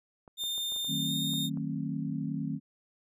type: clicks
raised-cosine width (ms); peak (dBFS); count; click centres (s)
1; -37; 8; 0.278 / 0.437 / 0.58 / 0.722 / 0.763 / 0.846 / 1.336 / 1.573
type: tone with pitch glide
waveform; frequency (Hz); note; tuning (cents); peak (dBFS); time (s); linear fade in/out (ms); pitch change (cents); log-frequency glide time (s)
40% pulse; 3618 to 3664; A7 to A#7; +48 to -31; -30; 0.37-1.5; 50; +21; 1.04-1.12
type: chord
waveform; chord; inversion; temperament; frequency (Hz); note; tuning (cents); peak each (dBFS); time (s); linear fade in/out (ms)
sine; D# diminished seventh; none; just; 155.56 / 186.68 / 224 / 268.8; D#3 / F#3 / A3 / C4; 0 / +16 / +31 / +47; -35 / -38 / -37 / -36; 0.87-2.6; 50
effects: none